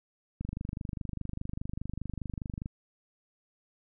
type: click train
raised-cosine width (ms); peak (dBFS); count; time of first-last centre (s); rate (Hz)
5; -23; 57; 0.41-2.659; 24.9
effects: none